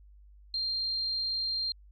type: tone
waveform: sine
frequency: 4186 Hz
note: C8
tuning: in tune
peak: -29 dBFS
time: 0.54-1.72 s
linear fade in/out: 2 ms
effects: added 50 Hz sine -52 dBFS peak until 1.91 s